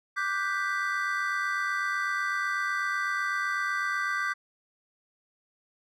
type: chord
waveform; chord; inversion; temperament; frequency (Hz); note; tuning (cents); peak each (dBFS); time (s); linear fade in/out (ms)
triangle; G major seventh; second; equal; 1174.7 / 1480 / 1568 / 1975.5; D6 / F#6 / G6 / B6; 0 / 0 / 0 / 0; -30 / -34 / -29 / -32; 0.16-4.34; 20
effects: none